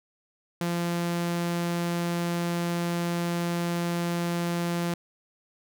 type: tone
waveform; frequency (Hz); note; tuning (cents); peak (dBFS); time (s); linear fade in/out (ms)
sawtooth; 172.1; F3; -25; -22; 0.61-4.94; 2
effects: none